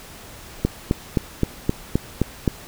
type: click train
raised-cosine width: 3 ms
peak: -4 dBFS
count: 8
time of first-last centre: 0.65-2.478 s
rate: 3.83 Hz
effects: pink hiss -41 dBFS RMS until 2.67 s